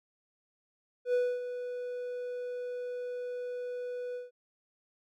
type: tone with ADSR envelope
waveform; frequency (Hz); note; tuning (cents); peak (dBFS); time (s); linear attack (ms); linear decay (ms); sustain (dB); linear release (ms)
triangle; 493.2; B4; -2; -22; 1.05-4.31; 86; 260; -11; 160
effects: none